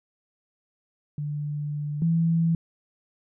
sine tone pair in turn, 147.5 / 165.56 Hz, D3 / E3, +8 / +8 cents, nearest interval major second, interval 200 cents, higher second, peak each -27 / -19 dBFS, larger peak second, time 1.18-2.02 / 2.02-2.55 s, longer first, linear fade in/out 2 ms, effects none

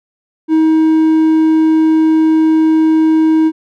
triangle tone, 317.2 Hz, D#4, 33 cents sharp, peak -5 dBFS, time 0.48-3.52 s, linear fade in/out 50 ms, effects none

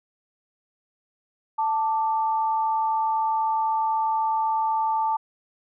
sine tone pair together, 883.9 / 1174.7 Hz, A5 / D6, +8 / 0 cents, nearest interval perfect fourth, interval 492 cents, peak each -21 / -31 dBFS, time 1.58-5.17 s, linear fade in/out 10 ms, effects none

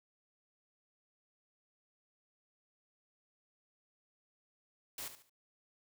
white noise with echo, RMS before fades -43 dBFS, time 4.98-5.08 s, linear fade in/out 2 ms, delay 72 ms, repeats 3, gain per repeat -10 dB, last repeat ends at 5.296 s, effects none

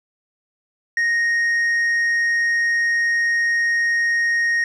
triangle tone with tanh clipping, 1864.7 Hz, A#6, in tune, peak -17 dBFS, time 0.97-4.64 s, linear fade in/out 2 ms, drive 8 dB, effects none

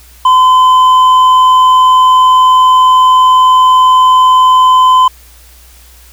sine tone with hard clipping, 1021 Hz, C6, 43 cents flat, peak -4 dBFS, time 0.25-5.08 s, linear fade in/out 5 ms, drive 4 dB, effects added 60 Hz sine -38 dBFS peak until 6.12 s + white hiss -41 dBFS RMS until 6.12 s

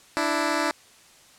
10% pulse tone pair together, 294.8 / 329.6 Hz, D4 / E4, +7 / 0 cents, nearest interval major second, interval 193 cents, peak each -17 dBFS, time 0.17-0.71 s, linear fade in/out 0 ms, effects white hiss -53 dBFS RMS until 1.38 s + low-pass 9000 Hz 12 dB/octave

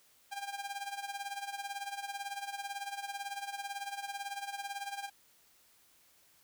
sawtooth tone with tremolo, 800 Hz, G5, 35 cents sharp, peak -32 dBFS, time 0.31-5.1 s, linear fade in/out 20 ms, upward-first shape sine, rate 18 Hz, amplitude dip 75%, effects white hiss -66 dBFS RMS until 6.43 s

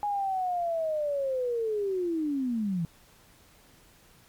sine linear sweep, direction down, 834 to 160 Hz, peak -26 dBFS, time 0.03-2.85 s, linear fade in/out 0 ms, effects pink hiss -58 dBFS RMS until 4.28 s + MP3 96 kbps

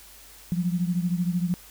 sine beating tone pair, 173.6 / 186.6 Hz, F3 / F#3, -10 / +15 cents, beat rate 13 Hz, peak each -24 / -28 dBFS, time 0.52-1.54 s, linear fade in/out 0 ms, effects added 50 Hz sine -55 dBFS peak until 1.7 s + white hiss -49 dBFS RMS until 1.7 s

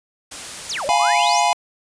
white noise, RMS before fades -32 dBFS, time 0.31-0.89 s, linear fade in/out 10 ms
sine exponential two-way sweep, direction down then up, 7720 to 523.3 to 7170 Hz, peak -23 dBFS, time 0.69-1.41 s, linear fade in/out 10 ms, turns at 0.85 s
square chord, F diminished, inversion none, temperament equal, 698.5 / 830.6 / 987.8 Hz, F5 / Ab5 / Cb6, 0 / 0 / 0 cents, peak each -20 / -19 / -21 dBFS, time 0.89-1.53 s, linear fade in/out 0 ms
effects resampled to 22050 Hz

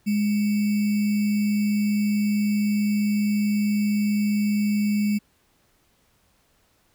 sine tone with sample-and-hold, 207.7 Hz, G#3, in tune, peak -19 dBFS, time 0.06-5.19 s, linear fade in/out 20 ms, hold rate 2450 Hz, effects pink hiss -64 dBFS RMS until 6.94 s

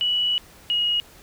sine tone pair in turn, 2942 / 2888 Hz, F#7 / F#7, -11 / -43 cents, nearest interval unison, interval 32 cents, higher first, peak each -19 / -19 dBFS, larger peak neither, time 0.01-0.38 / 0.7-1 s, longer first, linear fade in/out 0 ms, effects pink hiss -49 dBFS RMS until 1.22 s

